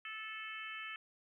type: harmonic tone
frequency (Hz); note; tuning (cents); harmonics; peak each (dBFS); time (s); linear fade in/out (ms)
437.2; A4; -11; 3 / 4 / 5 / 6 / 7; -49 / -48 / -49 / -48 / -51; 0.05-0.96; 2
effects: 13-bit